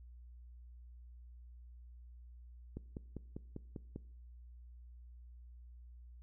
click train, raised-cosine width 3 ms, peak -30 dBFS, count 7, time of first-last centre 2.77-3.96 s, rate 5.04 Hz, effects noise-tail reverb RT60 0.6 s tail -21 dB re dry + added 60 Hz sine -52 dBFS peak until 6.22 s

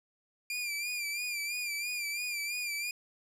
sawtooth tone with vibrato, 2386 Hz, D7, 27 cents sharp, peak -30 dBFS, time 0.5-2.91 s, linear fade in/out 2 ms, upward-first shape sine, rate 3 Hz, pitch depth 60 cents each way, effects resampled to 32000 Hz + 11-bit

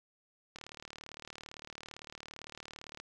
click train, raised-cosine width 0.2 ms, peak -28 dBFS, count 93, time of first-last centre 0.56-3 s, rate 37.7 Hz, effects none

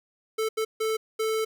square tone bursts at uneven times, 440 Hz, A4, in tune, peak -25 dBFS, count 4, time 0.38-0.49 / 0.57-0.65 / 0.8-0.97 / 1.19-1.45 s, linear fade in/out 10 ms, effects none

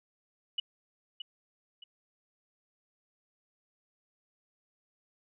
sine tone with echo, 2944 Hz, F#7, 9 cents flat, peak -28 dBFS, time 0.58-0.6 s, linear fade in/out 5 ms, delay 620 ms, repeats 2, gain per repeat -9 dB, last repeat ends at 1.84 s, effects none

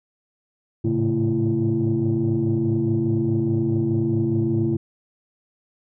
sine tone cluster, 105.6 / 110.4 / 137.4 / 223.1 / 336.5 Hz, G#2 / A2 / C#3 / A3 / E4, +29 / +6 / -15 / +24 / +36 cents, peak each -29 / -24 / -24 / -25 / -21 dBFS, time 0.84-4.77 s, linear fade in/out 10 ms, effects tanh soft clip ceiling -12 dBFS

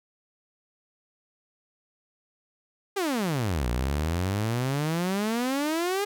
sawtooth exponential two-way sweep, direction down then up, 415.3 to 57.9 to 415.3 Hz, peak -21 dBFS, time 2.96-6.05 s, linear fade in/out 10 ms, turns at 3.68 s, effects none

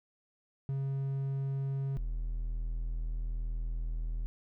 triangle tone pair in turn, 136.4 / 40.55 Hz, C#3 / E1, -28 / -28 cents, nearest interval octave + major sixth, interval 2100 cents, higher first, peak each -29 / -30 dBFS, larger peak first, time 0.69-1.97 / 1.97-4.26 s, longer second, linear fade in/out 0 ms, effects none

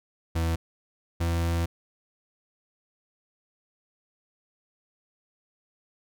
40% pulse tone pair in turn, 82.41 / 84.24 Hz, E2 / E2, 0 / +38 cents, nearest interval unison, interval 38 cents, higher second, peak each -23 dBFS, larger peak neither, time 0.35-0.56 / 1.2-1.66 s, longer second, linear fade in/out 10 ms, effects none

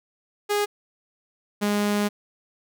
sawtooth tone pair in turn, 412.6 / 206.3 Hz, G#4 / G#3, -11 / -11 cents, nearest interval octave, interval 1200 cents, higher first, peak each -17 dBFS, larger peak neither, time 0.49-0.66 / 1.61-2.09 s, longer second, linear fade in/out 20 ms, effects none

